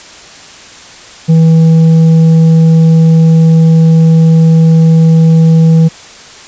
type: tone with tanh clipping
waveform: sine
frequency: 162.3 Hz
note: E3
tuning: 27 cents flat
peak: -3 dBFS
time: 1.28-5.89 s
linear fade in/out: 20 ms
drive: 5 dB
effects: white hiss -32 dBFS RMS until 6.47 s + resampled to 16000 Hz